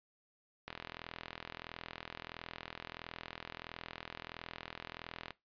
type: click train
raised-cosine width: 0.3 ms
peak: -26 dBFS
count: 193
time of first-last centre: 0.68-5.307 s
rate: 41.5 Hz
effects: noise-tail reverb RT60 0.2 s tail -19 dB re dry + resampled to 11025 Hz